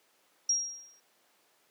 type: tone with exponential decay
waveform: sine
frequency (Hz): 5630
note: F8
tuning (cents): +13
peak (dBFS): -22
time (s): 0.49-1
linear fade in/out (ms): 5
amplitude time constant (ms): 110
effects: pink hiss -67 dBFS RMS until 1.7 s + high-pass 400 Hz 12 dB/octave